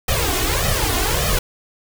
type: noise with flanger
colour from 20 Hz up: pink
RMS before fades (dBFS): -19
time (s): 0.08-1.39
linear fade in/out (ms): 5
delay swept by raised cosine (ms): 1.6 to 2.8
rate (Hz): 1.7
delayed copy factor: +1
effects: none